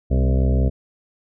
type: harmonic tone with a mistuned harmonic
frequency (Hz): 65.8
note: C2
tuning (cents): +10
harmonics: 1 / 2 / 3 / 4 / 6 / 7 / 8 / 9 / 10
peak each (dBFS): -16 / -22 / -26 / -28 / -32 / -33 / -34 / -35 / -36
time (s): 0.1-0.7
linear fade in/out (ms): 20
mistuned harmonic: 2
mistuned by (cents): -44
effects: none